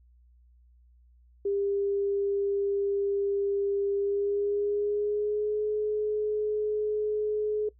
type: tone with pitch glide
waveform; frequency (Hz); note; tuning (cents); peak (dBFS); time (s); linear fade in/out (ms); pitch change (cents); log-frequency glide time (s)
sine; 400 to 423.8; G4 to G#4; +35 to +35; -25; 1.45-7.69; 5; +100; 3.96-5.64
effects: noise-tail reverb RT60 0.1 s tail -20 dB re dry + added 60 Hz sine -56 dBFS peak until 7.79 s